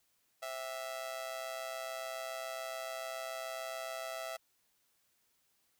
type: tone with amplitude modulation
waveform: sawtooth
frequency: 659.3 Hz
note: E5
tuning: in tune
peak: -32 dBFS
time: 0.42-4.37 s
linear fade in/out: 10 ms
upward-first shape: sine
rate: 127 Hz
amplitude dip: 75%
effects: white hiss -75 dBFS RMS until 5.79 s